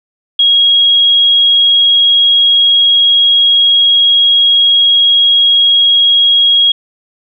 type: tone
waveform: sine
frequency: 3293 Hz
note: G#7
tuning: 15 cents flat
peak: -5 dBFS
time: 0.39-6.72 s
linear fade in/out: 5 ms
effects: none